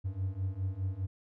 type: beating tone pair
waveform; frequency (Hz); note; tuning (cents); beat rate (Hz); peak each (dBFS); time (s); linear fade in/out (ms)
triangle; 92.5 / 97.4; F#2 / G2; 0 / -11; 4.9; -34 / -32; 0.04-1.07; 20
effects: none